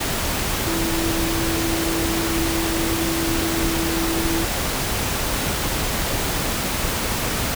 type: tone in noise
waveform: sine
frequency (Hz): 330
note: E4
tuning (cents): +2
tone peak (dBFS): -23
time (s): 0.67-4.45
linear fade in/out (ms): 10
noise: pink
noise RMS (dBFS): -23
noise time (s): 0-7.55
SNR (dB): -3
effects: none